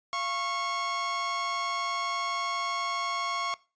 sawtooth tone pair together, 691 / 1096.9 Hz, F5 / C#6, -19 / -19 cents, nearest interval minor sixth, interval 800 cents, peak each -34 / -26 dBFS, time 0.13-3.54 s, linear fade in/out 0 ms, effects noise-tail reverb RT60 0.3 s tail -20 dB re dry + resampled to 16000 Hz

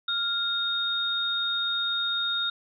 sine tone pair together, 1396.9 / 3708 Hz, F6 / A#7, 0 / -10 cents, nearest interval octave + perfect fourth, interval 1690 cents, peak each -30 / -26 dBFS, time 0.08-2.5 s, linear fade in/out 5 ms, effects none

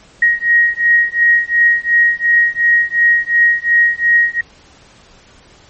sine beating tone pair, 1883 / 1885.8 Hz, A#6 / A#6, +17 / +20 cents, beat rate 2.8 Hz, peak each -12 dBFS, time 0.22-4.41 s, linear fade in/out 5 ms, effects pink hiss -45 dBFS RMS until 5.69 s + MP3 32 kbps

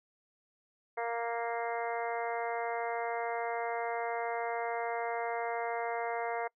harmonic tone, 233.1 Hz, A#3, in tune, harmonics 2 / 3 / 4 / 5 / 6 / 7 / 8 / 9, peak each -37 / -36 / -40 / -45 / -46 / -47 / -48 / -44 dBFS, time 0.97-6.48 s, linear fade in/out 10 ms, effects noise-tail reverb RT60 0.1 s tail -25 dB re dry

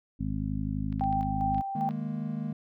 harmonic tone, 51.9 Hz, G#1, in tune, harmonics 1 / 2 / 3 / 4 / 5, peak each -35 / -35 / -35 / -35 / -35 dBFS, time 0.19-1.62 s, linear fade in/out 20 ms
clicks, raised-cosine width 0.3 ms, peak -34 dBFS, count 8, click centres 0.926 / 0.996 / 1.039 / 1.127 / 1.23 / 1.546 / 1.582 / 1.909 s
sine tone with tremolo, 784 Hz, G5, in tune, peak -26 dBFS, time 1.01-1.89 s, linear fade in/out 0 ms, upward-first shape square, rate 2.5 Hz, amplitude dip 45%
triangle chord, D# suspended fourth, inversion none, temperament equal with one note detuned, 154.49 / 207.7 / 233.1 Hz, D#3 / G#3 / A#3, -12 / 0 / 0 cents, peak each -33 dBFS, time 1.75-2.53 s, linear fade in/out 5 ms
effects none

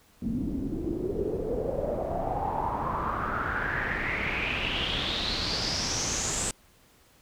pink noise with low-pass filter sweep, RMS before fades -30 dBFS, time 0.22-6.51 s, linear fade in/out 2 ms, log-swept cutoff 230 to 8000 Hz, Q 6.5, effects pink hiss -60 dBFS RMS until 7.21 s

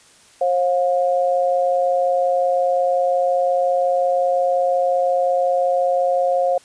sine tone pair together, 537 / 711.4 Hz, C5 / F5, +45 / +32 cents, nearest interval perfect fourth, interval 487 cents, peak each -17 / -19 dBFS, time 0.41-6.58 s, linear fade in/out 5 ms, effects white hiss -50 dBFS RMS until 6.64 s + resampled to 22050 Hz

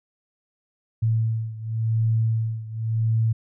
sine beating tone pair, 111.9 / 112.81 Hz, A2 / A2, +30 / +44 cents, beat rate 0.91 Hz, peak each -22 / -25 dBFS, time 1.02-3.33 s, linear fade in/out 10 ms, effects none

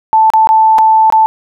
sine tone with dropouts, 880 Hz, A5, in tune, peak -4 dBFS, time 0.13-1.26 s, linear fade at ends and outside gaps 0 ms, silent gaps 0.302-0.336 / 0.472-0.49 / 0.783-0.787 / 1.101-1.124 s, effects none

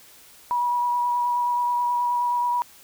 sine tone with vibrato, 969 Hz, B5, 33 cents flat, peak -20 dBFS, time 0.51-2.62 s, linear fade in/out 0 ms, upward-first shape sine, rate 9.4 Hz, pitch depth 15 cents each way, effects white hiss -50 dBFS RMS until 2.83 s

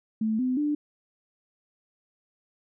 sine tone with pitch steps, 219.1 / 254.6 / 295.9 Hz, A3 / C4 / D4, -7 / -47 / +13 cents, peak -23 dBFS, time 0.21-0.75 s, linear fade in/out 5 ms, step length 180 ms, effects none

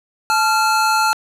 square tone pair together, 870 / 1381 Hz, A5 / F6, -20 / -20 cents, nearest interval minor sixth, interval 800 cents, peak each -17 dBFS, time 0.3-1.13 s, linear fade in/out 0 ms, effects low-pass 11000 Hz 12 dB/octave + 7-bit

